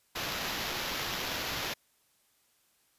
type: noise with sample-and-hold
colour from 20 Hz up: violet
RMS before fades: -35 dBFS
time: 0.15-1.74 s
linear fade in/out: 10 ms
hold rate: 8820 Hz
effects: white hiss -70 dBFS RMS until 2.98 s + resampled to 32000 Hz